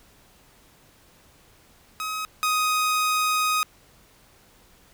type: tone pair in turn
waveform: sawtooth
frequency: 1269 / 1251.5 Hz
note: D#6 / D#6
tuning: +34 / +10 cents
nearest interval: unison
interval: 24 cents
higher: first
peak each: -24 / -17 dBFS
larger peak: second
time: 2-2.25 / 2.43-3.63 s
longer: second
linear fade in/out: 0 ms
effects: pink hiss -56 dBFS RMS until 4.93 s